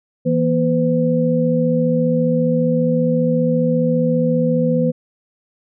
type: tone cluster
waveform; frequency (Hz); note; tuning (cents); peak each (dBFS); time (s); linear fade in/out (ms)
sine; 164 / 238.8 / 507; E3 / A#3 / B4; -9 / +42 / +45; -18; 0.25-4.92; 20
effects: none